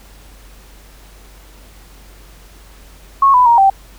sine tone with pitch steps, 1096 / 996 / 940 / 779 Hz, C#6 / B5 / A#5 / G5, -20 / +14 / +14 / -11 cents, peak -6 dBFS, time 3.22-3.7 s, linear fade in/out 5 ms, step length 120 ms, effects added 48 Hz sine -40 dBFS peak until 3.98 s + pink hiss -45 dBFS RMS until 3.98 s

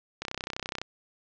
click train, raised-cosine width 0.2 ms, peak -15 dBFS, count 20, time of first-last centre 0.22-0.816 s, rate 31.9 Hz, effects low-pass 6000 Hz 12 dB/octave

